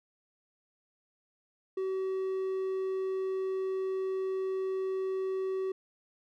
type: tone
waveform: triangle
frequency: 380 Hz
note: F#4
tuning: 46 cents sharp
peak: -28 dBFS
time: 1.77-5.72 s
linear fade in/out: 5 ms
effects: none